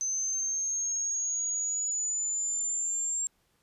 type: linear sweep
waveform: sine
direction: up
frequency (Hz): 6160 to 7440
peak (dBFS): -28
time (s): 0.01-3.27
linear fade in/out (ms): 0
effects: pink hiss -71 dBFS RMS until 3.62 s + resampled to 32000 Hz